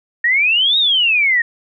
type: exponential two-way sweep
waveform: sine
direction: up then down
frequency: 1839 to 3815 to 1839 Hz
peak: -11 dBFS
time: 0.24-1.42 s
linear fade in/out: 5 ms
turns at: 0.78 s
effects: none